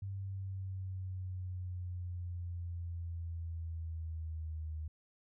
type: exponential sweep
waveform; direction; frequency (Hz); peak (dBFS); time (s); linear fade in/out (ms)
sine; down; 98 to 77.7; -38; 0.02-4.88; 5
effects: none